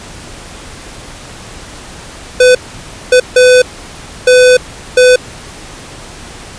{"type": "tone bursts at uneven times", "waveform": "square", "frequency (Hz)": 502, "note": "B4", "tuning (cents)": 28, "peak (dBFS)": -3, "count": 5, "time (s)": [[2.4, 2.55], [3.12, 3.2], [3.36, 3.62], [4.27, 4.57], [4.97, 5.16]], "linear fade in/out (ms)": 5, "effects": ["pink hiss -30 dBFS RMS until 6.58 s", "resampled to 22050 Hz"]}